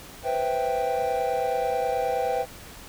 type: chord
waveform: triangle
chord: C major seventh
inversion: third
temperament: equal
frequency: 493.9 / 523.3 / 659.3 / 784 Hz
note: B4 / C5 / E5 / G5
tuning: 0 / 0 / 0 / 0 cents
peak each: -26 / -29 / -29 / -25 dBFS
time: 0.23-2.46 s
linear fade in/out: 50 ms
effects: pink hiss -44 dBFS RMS until 2.88 s